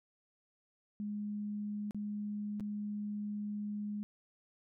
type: tone with dropouts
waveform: sine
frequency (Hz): 207.7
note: G#3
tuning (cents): 0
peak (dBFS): -36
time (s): 1-4.03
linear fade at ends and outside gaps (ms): 0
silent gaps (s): 1.909-1.946 / 2.598-2.606
effects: none